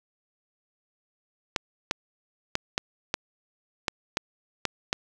clicks, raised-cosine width 0.2 ms, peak -7 dBFS, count 9, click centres 1.562 / 1.911 / 2.554 / 2.779 / 3.141 / 3.882 / 4.171 / 4.653 / 4.929 s, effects none

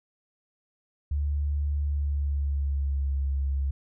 sine tone with pitch glide, 72.5 to 68.67 Hz, D2 to C#2, -22 to -16 cents, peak -24 dBFS, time 1.11-3.71 s, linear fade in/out 5 ms, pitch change -94 cents, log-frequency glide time 1.81-3.17 s, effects none

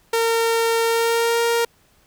sawtooth tone with pitch glide, 457.9 to 466.7 Hz, A#4 to A#4, -31 to +2 cents, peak -13 dBFS, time 0.13-1.65 s, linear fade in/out 5 ms, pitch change +33 cents, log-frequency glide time 0.84-1.41 s, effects pink hiss -58 dBFS RMS until 2.06 s

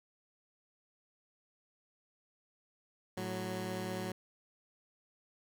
15% pulse tone pair together, 110 / 185 Hz, A2 / F#3, 0 / 0 cents, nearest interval major sixth, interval 900 cents, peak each -35 / -32 dBFS, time 3.17-4.12 s, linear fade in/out 5 ms, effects none

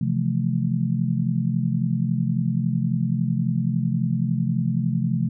sine chord, F major seventh, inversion second, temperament just, 130.96 / 163.7 / 174.61 / 218.3 Hz, C3 / E3 / F3 / A3, +2 / -12 / 0 / -13 cents, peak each -24 / -27 / -25 / -26 dBFS, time 0.01-5.29 s, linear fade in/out 5 ms, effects none

